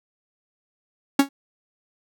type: tone with exponential decay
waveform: 45% pulse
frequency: 277.2 Hz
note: C#4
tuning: in tune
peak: -10 dBFS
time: 1.19-1.29 s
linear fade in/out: 5 ms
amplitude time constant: 21 ms
effects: none